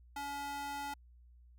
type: tone with high-pass filter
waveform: square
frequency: 283.6 Hz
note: C#4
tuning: 40 cents sharp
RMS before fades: -41 dBFS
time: 0.16-0.94 s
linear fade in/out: 5 ms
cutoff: 690 Hz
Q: 2.2
effects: added 60 Hz sine -57 dBFS peak until 1.58 s